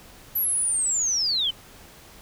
sine linear sweep, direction down, 11980 to 2960 Hz, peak -21 dBFS, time 0.35-1.51 s, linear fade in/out 10 ms, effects pink hiss -48 dBFS RMS until 2.21 s

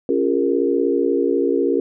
sine chord, Bb minor seventh, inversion first, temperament equal with one note detuned, 277.2 / 349.2 / 405.6 / 466.2 Hz, Db4 / F4 / Ab4 / Bb4, 0 / 0 / -41 / 0 cents, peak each -21 dBFS, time 0.09-1.8 s, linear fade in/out 2 ms, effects none

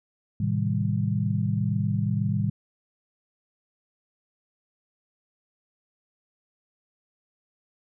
sine chord, A half-diminished seventh, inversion none, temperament just, 110 / 132 / 158.4 / 198 Hz, A2 / C3 / Eb3 / G3, 0 / +16 / +31 / +18 cents, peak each -26 / -30 / -29 / -28 dBFS, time 0.4-2.5 s, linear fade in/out 5 ms, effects none

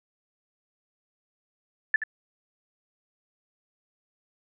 sine tone with echo, 1744 Hz, A6, 16 cents flat, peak -17 dBFS, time 1.94-1.96 s, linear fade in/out 2 ms, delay 77 ms, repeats 1, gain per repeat -10 dB, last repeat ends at 2.037 s, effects none

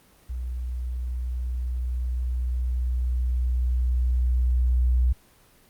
sine tone with level ramp, 61.74 Hz, B1, in tune, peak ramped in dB -28 to -17 dBFS, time 0.29-5.13 s, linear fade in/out 10 ms, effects pink hiss -57 dBFS RMS until 5.69 s + Opus 24 kbps

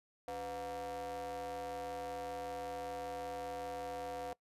square ring-modulated tone, 108.6 Hz, A2, 22 cents flat, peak -38 dBFS, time 0.28-4.33 s, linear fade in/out 0 ms, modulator 609 Hz, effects noise-tail reverb RT60 0.1 s tail -22 dB re dry + resampled to 32000 Hz

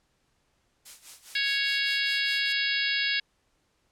blue noise with tremolo, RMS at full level -40 dBFS, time 0.85-2.53 s, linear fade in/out 10 ms, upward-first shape sine, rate 4.9 Hz, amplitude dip 80%
harmonic tone, 554.4 Hz, C#5, in tune, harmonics 3 / 4 / 5 / 6 / 7 / 8 / 9, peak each -30 / -31 / -32 / -33 / -33 / -34 / -35 dBFS, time 1.35-3.2 s, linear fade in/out 5 ms
effects pink hiss -71 dBFS RMS until 3.91 s + low-pass 9000 Hz 12 dB/octave

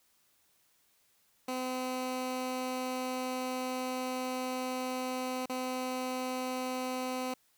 15% pulse tone with dropouts, 255.6 Hz, C4, 40 cents flat, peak -27 dBFS, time 1.48-7.34 s, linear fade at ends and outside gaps 5 ms, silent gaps 5.459-5.495 s, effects white hiss -70 dBFS RMS until 7.57 s

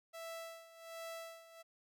sawtooth tone with tremolo, 660 Hz, E5, 2 cents sharp, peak -40 dBFS, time 0.13-1.63 s, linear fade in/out 20 ms, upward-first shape sine, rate 1.3 Hz, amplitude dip 80%, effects none

